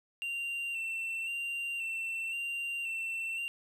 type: tone with vibrato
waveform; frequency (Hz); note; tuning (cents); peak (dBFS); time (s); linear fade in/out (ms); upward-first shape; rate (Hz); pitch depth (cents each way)
triangle; 2732; F7; -39; -32; 0.22-3.48; 0; square; 0.95; 26
effects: none